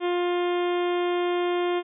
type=harmonic tone with a mistuned harmonic; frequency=353 Hz; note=F4; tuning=19 cents sharp; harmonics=1 / 2 / 3 / 4 / 5 / 6 / 7 / 8 / 9 / 10; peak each=-23 / -31 / -34 / -40 / -42 / -40 / -43 / -45 / -41 / -46 dBFS; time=0-1.83 s; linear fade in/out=50 ms; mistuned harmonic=8; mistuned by=-16 cents; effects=none